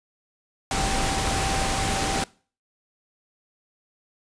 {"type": "tone in noise", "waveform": "sine", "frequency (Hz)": 779, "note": "G5", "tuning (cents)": -11, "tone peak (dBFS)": -29, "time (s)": [0.71, 2.24], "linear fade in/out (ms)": 2, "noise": "pink", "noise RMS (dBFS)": -25, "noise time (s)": [0.71, 2.24], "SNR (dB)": -7, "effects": ["noise-tail reverb RT60 0.4 s tail -22 dB re dry", "resampled to 22050 Hz"]}